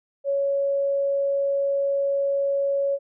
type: tone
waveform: sine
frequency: 557 Hz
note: C#5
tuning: 8 cents sharp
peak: -20 dBFS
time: 0.24-2.99 s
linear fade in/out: 50 ms
effects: none